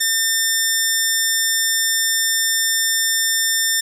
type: tone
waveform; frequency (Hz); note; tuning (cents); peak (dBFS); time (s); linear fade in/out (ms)
10% pulse; 1800; A6; +39; -7; 0-3.81; 10
effects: none